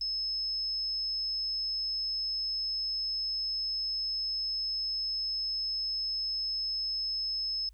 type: tone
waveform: sine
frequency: 5200 Hz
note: E8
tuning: 24 cents flat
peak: -30 dBFS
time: 0.01-7.69 s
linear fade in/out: 2 ms
effects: added 51 Hz sine -52 dBFS peak until 7.73 s + white hiss -75 dBFS RMS until 7.73 s